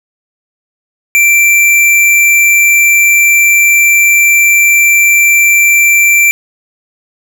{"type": "tone", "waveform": "square", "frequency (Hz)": 2349, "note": "D7", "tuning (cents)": 0, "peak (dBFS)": -5, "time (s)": [1.15, 6.31], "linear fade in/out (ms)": 0, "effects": []}